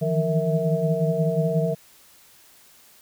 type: tone cluster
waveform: sine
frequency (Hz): 154.6 / 160.3 / 171.2 / 463.8 / 652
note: D#3 / E3 / F3 / A#4 / E5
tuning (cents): -11 / -48 / -34 / -9 / -19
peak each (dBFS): -26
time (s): 0.01-1.75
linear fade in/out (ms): 20
effects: white hiss -53 dBFS RMS until 3.01 s